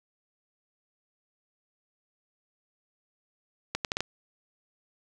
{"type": "accelerating click train", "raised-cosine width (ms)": 0.2, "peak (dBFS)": -11, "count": 5, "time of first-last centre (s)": [3.75, 4.006], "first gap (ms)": 98, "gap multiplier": 0.72, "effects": []}